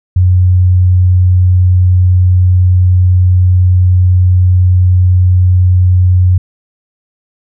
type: tone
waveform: sine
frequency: 91 Hz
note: F#2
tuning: 28 cents flat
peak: -4 dBFS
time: 0.16-6.38 s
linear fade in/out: 5 ms
effects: none